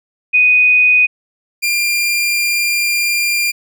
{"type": "tone pair in turn", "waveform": ["sine", "sawtooth"], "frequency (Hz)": [2489, 2394], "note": ["D#7", "D7"], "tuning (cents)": [0, 33], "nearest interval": "minor second", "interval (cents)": 67, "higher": "first", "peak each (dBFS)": [-7, -10], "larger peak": "first", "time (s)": [[0.33, 1.07], [1.62, 3.52]], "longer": "second", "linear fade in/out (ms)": 20, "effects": []}